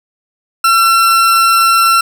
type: tone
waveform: 40% pulse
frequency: 1352 Hz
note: E6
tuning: 43 cents sharp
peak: -6 dBFS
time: 0.64-2.01 s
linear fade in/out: 5 ms
effects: none